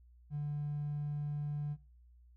triangle tone with hard clipping, 146.83 Hz, D3, in tune, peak -35 dBFS, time 0.3-1.77 s, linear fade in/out 50 ms, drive 4 dB, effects noise-tail reverb RT60 0.5 s tail -25 dB re dry + added 60 Hz sine -58 dBFS peak until 2.36 s

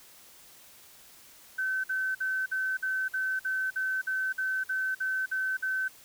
sine tone bursts, 1531 Hz, G6, 41 cents flat, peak -27 dBFS, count 14, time 1.58-5.883 s, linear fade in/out 10 ms, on 260 ms, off 51 ms, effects white hiss -54 dBFS RMS until 6.04 s

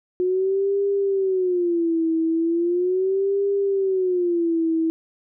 sine tone with vibrato, 360.1 Hz, F#4, 47 cents flat, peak -18 dBFS, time 0.2-4.9 s, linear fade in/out 0 ms, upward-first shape sine, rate 0.38 Hz, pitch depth 180 cents each way, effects none

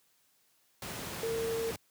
sine tone in noise, 455 Hz, A#4, 42 cents flat, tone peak -31 dBFS, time 1.23-1.71 s, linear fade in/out 2 ms, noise pink, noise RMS -40 dBFS, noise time 0.82-1.76 s, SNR +6 dB, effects white hiss -70 dBFS RMS until 1.9 s + high-pass 80 Hz 12 dB/octave

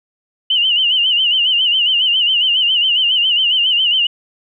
sine tone with vibrato, 2948 Hz, F#7, 7 cents flat, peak -11 dBFS, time 0.5-4.07 s, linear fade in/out 5 ms, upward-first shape sine, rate 7.3 Hz, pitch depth 100 cents each way, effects none

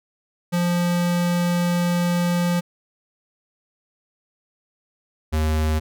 square tone pair in turn, 174.8 / 77.86 Hz, F3 / D#2, +2 / +2 cents, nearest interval octave + major second, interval 1400 cents, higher first, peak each -19 dBFS, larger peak neither, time 0.52-2.61 / 5.32-5.8 s, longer first, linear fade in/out 20 ms, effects none

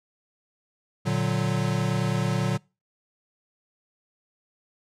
square chord, Bb augmented, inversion none, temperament equal with one note detuned, 117.01 / 146.83 / 185 Hz, Bb2 / D3 / F#3, +7 / 0 / 0 cents, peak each -28 dBFS, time 1.05-2.58 s, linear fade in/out 20 ms, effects noise-tail reverb RT60 0.3 s tail -26 dB re dry + low-pass 9000 Hz 12 dB/octave

